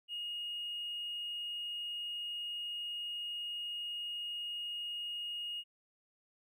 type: tone with hard clipping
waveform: sine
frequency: 2866 Hz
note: F7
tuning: 44 cents sharp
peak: -38 dBFS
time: 0.08-5.64 s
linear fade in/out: 50 ms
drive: 1 dB
effects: none